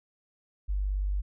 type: tone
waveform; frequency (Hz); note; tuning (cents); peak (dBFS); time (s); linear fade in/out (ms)
sine; 49; G1; 0; -26; 0.68-1.22; 20
effects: none